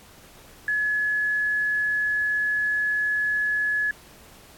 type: tone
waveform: sine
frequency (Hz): 1700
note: G#6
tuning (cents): +40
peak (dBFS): -21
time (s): 0.68-3.91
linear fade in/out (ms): 2
effects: pink hiss -50 dBFS RMS until 4.57 s + AAC 64 kbps